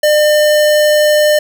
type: tone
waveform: square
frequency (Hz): 602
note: D5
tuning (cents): +43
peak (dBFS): -8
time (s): 0.03-1.39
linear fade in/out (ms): 5
effects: none